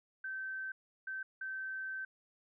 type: tone bursts at uneven times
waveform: sine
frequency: 1546 Hz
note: G6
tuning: 24 cents flat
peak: -38 dBFS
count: 3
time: 0.24-0.72 / 1.07-1.23 / 1.41-2.05 s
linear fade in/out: 5 ms
effects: none